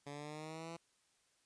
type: exponential sweep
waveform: 10% pulse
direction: up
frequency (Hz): 142.1 to 168.7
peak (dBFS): -37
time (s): 0.06-0.77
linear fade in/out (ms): 10
effects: white hiss -75 dBFS RMS until 1.45 s + resampled to 22050 Hz